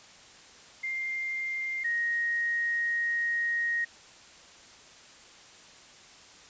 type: tone pair in turn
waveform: sine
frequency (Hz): 2104 / 1874.5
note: C7 / A#6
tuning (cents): +9 / +9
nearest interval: major second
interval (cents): 200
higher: first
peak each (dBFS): -30 / -26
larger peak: second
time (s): 0.83-1.84 / 1.84-3.85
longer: second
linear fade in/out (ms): 10
effects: white hiss -52 dBFS RMS until 6.49 s + resampled to 16000 Hz